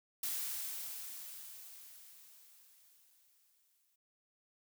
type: noise with exponential decay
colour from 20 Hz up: blue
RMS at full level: -37 dBFS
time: 0.23-3.96 s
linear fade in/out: 5 ms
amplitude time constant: 810 ms
effects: none